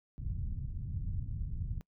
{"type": "low-pass noise", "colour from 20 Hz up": "white", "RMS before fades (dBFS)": -37, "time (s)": [0.18, 1.81], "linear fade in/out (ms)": 0, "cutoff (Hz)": 120, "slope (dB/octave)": 24, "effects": ["noise-tail reverb RT60 0.1 s tail -24 dB re dry"]}